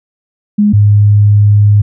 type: tone pair in turn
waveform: sine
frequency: 207.6 / 103.47 Hz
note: G#3 / G#2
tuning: 0 / -6 cents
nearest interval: octave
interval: 1206 cents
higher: first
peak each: -5 / -3 dBFS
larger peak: second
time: 0.58-0.73 / 0.73-1.82 s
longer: second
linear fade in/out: 10 ms
effects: none